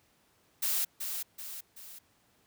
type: noise with echo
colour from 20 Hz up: blue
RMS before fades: -30 dBFS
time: 0.62-0.85 s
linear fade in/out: 10 ms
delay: 380 ms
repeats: 3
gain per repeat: -6 dB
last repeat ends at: 1.99 s
effects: pink hiss -68 dBFS RMS until 2.46 s + high-pass 80 Hz 12 dB/octave